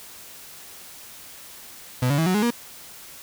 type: tone with pitch steps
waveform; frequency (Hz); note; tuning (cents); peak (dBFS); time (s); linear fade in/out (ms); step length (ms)
35% pulse; 125.8 / 142.85 / 162.2 / 184.18 / 209.1 / 237.5; B2 / D3 / E3 / F#3 / G#3 / A#3; +32 / -48 / -28 / -8 / +12 / +33; -17; 2.02-2.506; 5; 81
effects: white hiss -43 dBFS RMS until 3.22 s